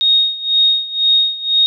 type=tone with tremolo; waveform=sine; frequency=3729 Hz; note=A#7; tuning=in tune; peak=-8 dBFS; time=0.01-1.66 s; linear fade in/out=0 ms; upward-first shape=sine; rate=2 Hz; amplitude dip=85%; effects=none